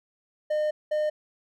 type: tone bursts at uneven times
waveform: triangle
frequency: 608 Hz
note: D#5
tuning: 40 cents flat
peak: -21 dBFS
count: 2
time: 0.5-0.71 / 0.91-1.1 s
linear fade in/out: 10 ms
effects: none